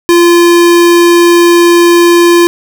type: tone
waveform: square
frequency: 344.7 Hz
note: F4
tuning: 23 cents flat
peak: -3 dBFS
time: 0.09-2.47 s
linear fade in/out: 0 ms
effects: 7-bit

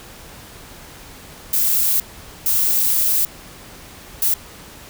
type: noise bursts at uneven times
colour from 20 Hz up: violet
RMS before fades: -17 dBFS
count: 3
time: 1.53-2 / 2.46-3.25 / 4.22-4.34 s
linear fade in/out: 2 ms
effects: pink hiss -40 dBFS RMS until 4.89 s

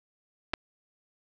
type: clicks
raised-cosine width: 0.3 ms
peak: -16 / -12 dBFS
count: 2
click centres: 0.535 / 0.538 s
effects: none

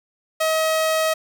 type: tone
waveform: sawtooth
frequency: 636 Hz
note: D#5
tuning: 38 cents sharp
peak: -14 dBFS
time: 0.4-1.14 s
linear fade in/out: 10 ms
effects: 8-bit

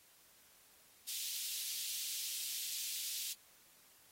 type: high-pass noise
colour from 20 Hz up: pink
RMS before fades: -42 dBFS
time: 1.07-3.34 s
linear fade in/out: 20 ms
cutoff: 3200 Hz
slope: 24 dB/octave
effects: white hiss -65 dBFS RMS until 4.11 s + AAC 48 kbps

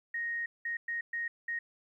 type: tone bursts at uneven times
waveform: sine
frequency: 1867 Hz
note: A#6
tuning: 2 cents sharp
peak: -32 dBFS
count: 5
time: 0.14-0.46 / 0.65-0.77 / 0.88-1.01 / 1.13-1.28 / 1.48-1.59 s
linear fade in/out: 5 ms
effects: 12-bit

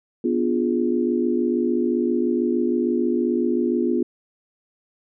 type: chord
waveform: sine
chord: B diminished seventh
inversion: none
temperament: equal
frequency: 246.9 / 293.7 / 349.2 / 415.3 Hz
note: B3 / D4 / F4 / Ab4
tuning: 0 / 0 / 0 / 0 cents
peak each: -22 / -28 / -22 / -27 dBFS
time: 0.24-4.03 s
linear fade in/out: 5 ms
effects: none

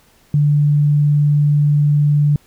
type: tone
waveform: sine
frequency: 146.83 Hz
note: D3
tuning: in tune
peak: -10 dBFS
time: 0.34-2.36 s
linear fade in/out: 2 ms
effects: pink hiss -53 dBFS RMS until 2.46 s

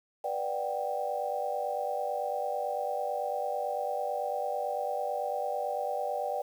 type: chord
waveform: sine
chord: G major seventh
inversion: first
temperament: just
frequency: 490 / 588 / 735 / 784 Hz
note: B4 / D5 / F#5 / G5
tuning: -14 / +2 / -12 / 0 cents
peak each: -37 / -34 / -37 / -34 dBFS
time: 0.24-6.42 s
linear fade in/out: 5 ms
effects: 9-bit

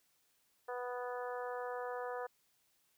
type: harmonic tone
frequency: 246.9 Hz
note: B3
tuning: in tune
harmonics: 2 / 3 / 4 / 5 / 6 / 7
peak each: -41 / -45 / -47 / -49 / -51 / -52 dBFS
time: 0.68-2.27 s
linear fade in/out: 10 ms
effects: white hiss -75 dBFS RMS until 2.97 s

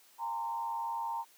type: tone with frequency modulation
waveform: sine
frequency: 920 Hz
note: A#5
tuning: 23 cents flat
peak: -33 dBFS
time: 0.18-1.25 s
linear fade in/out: 50 ms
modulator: 103 Hz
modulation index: 0.72
effects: white hiss -62 dBFS RMS until 1.37 s + high-pass 300 Hz 12 dB/octave

